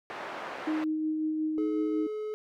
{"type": "band-pass noise", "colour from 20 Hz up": "pink", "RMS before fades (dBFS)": -39, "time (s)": [0.1, 0.84], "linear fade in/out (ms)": 0, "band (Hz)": [530, 1800], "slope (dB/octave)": 12}
{"type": "tone with tremolo", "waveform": "sine", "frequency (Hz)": 311.6, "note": "D#4", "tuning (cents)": 3, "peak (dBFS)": -26, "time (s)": [0.67, 2.07], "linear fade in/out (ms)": 5, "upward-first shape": "sine", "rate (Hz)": 5.5, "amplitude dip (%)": 25}
{"type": "tone", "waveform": "triangle", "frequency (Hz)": 427.3, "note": "G#4", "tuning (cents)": 49, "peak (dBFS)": -30, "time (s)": [1.58, 2.34], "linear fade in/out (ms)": 0}
{"effects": []}